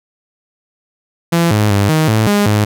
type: tone with pitch steps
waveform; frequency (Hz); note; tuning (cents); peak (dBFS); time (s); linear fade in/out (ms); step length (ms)
sawtooth; 169 / 105.7 / 100.6 / 156.9 / 109.6 / 204.9 / 105.1; E3 / G#2 / G2 / D#3 / A2 / G#3 / G#2; +43 / +31 / +45 / +15 / -6 / -23 / +21; -6; 1.32-2.65; 10; 190
effects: none